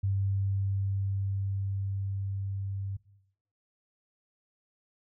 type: tone with level ramp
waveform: sine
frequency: 98 Hz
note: G2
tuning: in tune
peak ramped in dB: -25 to -32 dBFS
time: 0.03-2.97 s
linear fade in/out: 10 ms
effects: noise-tail reverb RT60 0.8 s tail -19 dB re dry